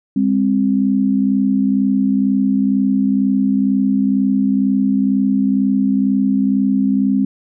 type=tone pair together; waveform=sine; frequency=202 / 264.1 Hz; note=G#3 / C4; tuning=-48 / +16 cents; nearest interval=perfect fourth; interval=464 cents; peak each=-15 dBFS; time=0.16-7.25 s; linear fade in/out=5 ms; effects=none